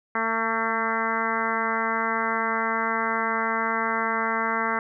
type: harmonic tone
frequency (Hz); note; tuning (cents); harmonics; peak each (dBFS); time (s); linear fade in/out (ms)
225.3; A3; +41; 1 / 2 / 3 / 4 / 5 / 6 / 7 / 8 / 9; -33 / -33 / -34 / -30 / -29 / -30 / -31 / -34 / -32; 0.15-4.79; 2
effects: none